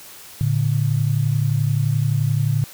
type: tone pair together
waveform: sine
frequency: 112.3 / 143.85 Hz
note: A2 / D3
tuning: +36 / -36 cents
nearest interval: major third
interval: 428 cents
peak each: -19 dBFS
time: 0.41-2.64 s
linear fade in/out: 0 ms
effects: white hiss -41 dBFS RMS until 2.73 s